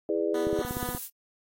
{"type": "chord", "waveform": "sine", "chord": "E dominant seventh", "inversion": "none", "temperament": "just", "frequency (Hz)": [329.6, 412, 494.4, 593.3], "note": ["E4", "G#4", "B4", "D5"], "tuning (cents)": [0, -14, 2, 18], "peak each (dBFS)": [-30, -28, -33, -32], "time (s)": [0.09, 0.62], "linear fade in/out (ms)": 2}
{"type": "tone with tremolo", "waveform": "10% pulse", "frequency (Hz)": 246.9, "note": "B3", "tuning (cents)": 0, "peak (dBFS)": -26, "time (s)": [0.34, 0.98], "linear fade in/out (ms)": 5, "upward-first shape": "sine", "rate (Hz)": 4.4, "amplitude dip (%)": 50}
{"type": "click train", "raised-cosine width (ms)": 3, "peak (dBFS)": -21, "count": 9, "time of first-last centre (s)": [0.47, 0.949], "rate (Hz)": 16.7}
{"type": "noise", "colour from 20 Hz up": "violet", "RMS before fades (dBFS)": -36, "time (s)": [0.64, 1.1], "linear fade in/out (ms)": 50}
{"effects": ["AAC 48 kbps"]}